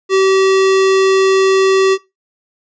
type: tone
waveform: square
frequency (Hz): 383.8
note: G4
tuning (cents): -37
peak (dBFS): -9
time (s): 0.09-1.98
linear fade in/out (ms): 50
effects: noise-tail reverb RT60 0.2 s tail -19 dB re dry + resampled to 16000 Hz